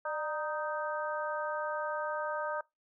harmonic tone with a mistuned harmonic, 311.1 Hz, D#4, in tune, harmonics 2 / 3 / 4 / 5, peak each -36 / -38 / -39 / -40 dBFS, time 0.05-2.61 s, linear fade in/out 5 ms, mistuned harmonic 2, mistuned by -62 cents, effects noise-tail reverb RT60 0.2 s tail -23 dB re dry

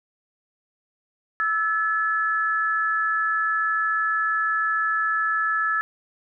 sine tone pair together, 1317 / 1716.5 Hz, E6 / A6, -2 / -43 cents, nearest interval perfect fourth, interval 459 cents, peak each -23 dBFS, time 1.4-5.81 s, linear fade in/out 0 ms, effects none

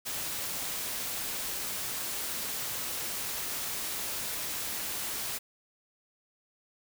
white noise, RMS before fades -35 dBFS, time 0.05-5.39 s, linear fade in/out 20 ms, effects none

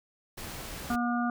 pink noise, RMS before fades -40 dBFS, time 0.37-0.96 s, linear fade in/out 10 ms
harmonic tone, 240 Hz, B3, 49 cents flat, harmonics 1 / 3 / 5 / 6, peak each -28 / -33 / -35 / -36 dBFS, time 0.9-1.3 s, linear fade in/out 2 ms
effects none

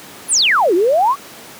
sine exponential two-way sweep, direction down then up, 11560 to 330.5 to 1188 Hz, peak -10 dBFS, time 0.28-1.16 s, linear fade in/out 50 ms, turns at 0.74 s, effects pink hiss -36 dBFS RMS until 1.59 s + high-pass 200 Hz 12 dB/octave

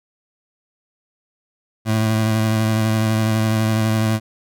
25% pulse tone with vibrato, 110 Hz, A2, in tune, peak -12 dBFS, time 1.85-4.2 s, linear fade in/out 50 ms, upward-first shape sine, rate 12 Hz, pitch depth 23 cents each way, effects none

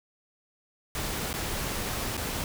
pink noise with dropouts, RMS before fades -32 dBFS, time 0.95-2.44 s, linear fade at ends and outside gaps 1 ms, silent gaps 1.33-1.339 / 2.169-2.176 s, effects none

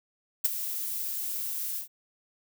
violet noise with ADSR envelope, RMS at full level -21 dBFS, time 0.44-1.88 s, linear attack 13 ms, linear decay 19 ms, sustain -12 dB, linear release 110 ms, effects none

